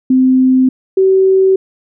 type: tone pair in turn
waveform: sine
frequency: 258.7 / 381.4 Hz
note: C4 / G4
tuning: -19 / -47 cents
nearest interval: perfect fifth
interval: 672 cents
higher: second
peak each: -6 dBFS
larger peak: neither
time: 0.1-0.69 / 0.97-1.56 s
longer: neither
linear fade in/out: 5 ms
effects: none